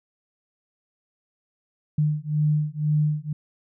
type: beating tone pair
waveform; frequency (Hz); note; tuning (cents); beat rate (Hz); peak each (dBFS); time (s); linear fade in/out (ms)
sine; 150 / 152; D3 / D#3; +37 / -40; 2; -23 / -23; 1.98-3.33; 5
effects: none